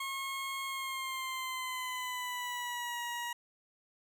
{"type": "tone with pitch glide", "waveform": "20% pulse", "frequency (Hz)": [1084, 954.6], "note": ["C#6", "A#5"], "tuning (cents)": [-39, 41], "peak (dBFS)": -31, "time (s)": [0, 3.33], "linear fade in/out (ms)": 5, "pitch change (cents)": -220, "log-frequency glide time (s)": [0.66, 3.01], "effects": []}